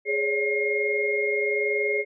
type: tone cluster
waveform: sine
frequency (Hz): 416.1 / 549 / 570 / 2140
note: G#4 / C#5 / C#5 / C7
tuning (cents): +3 / -17 / +48 / +38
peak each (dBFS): -25 / -34 / -34 / -25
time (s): 0.05-2.05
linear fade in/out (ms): 50
effects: none